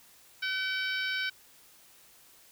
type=harmonic tone with a mistuned harmonic; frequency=765 Hz; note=G5; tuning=42 cents flat; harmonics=2 / 3 / 4 / 5 / 6 / 7; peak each=-32 / -36 / -38 / -40 / -42 / -43 dBFS; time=0.42-1.3 s; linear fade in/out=10 ms; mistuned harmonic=2; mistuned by=-15 cents; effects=white hiss -58 dBFS RMS until 2.51 s